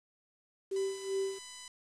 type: tone with tremolo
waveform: sine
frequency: 388 Hz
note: G4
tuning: 18 cents flat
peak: -29 dBFS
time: 0.71-1.39 s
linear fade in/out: 10 ms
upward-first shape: sine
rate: 2.6 Hz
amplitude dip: 80%
type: tone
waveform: 5% pulse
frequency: 1000 Hz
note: B5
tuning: 21 cents sharp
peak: -33 dBFS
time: 0.76-1.68 s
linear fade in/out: 2 ms
effects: resampled to 22050 Hz + 9-bit